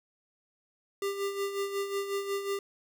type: tone with tremolo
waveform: square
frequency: 397.6 Hz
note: G4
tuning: 25 cents sharp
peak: -29 dBFS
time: 1.02-2.59 s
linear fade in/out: 2 ms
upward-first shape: sine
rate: 5.5 Hz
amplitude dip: 60%
effects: none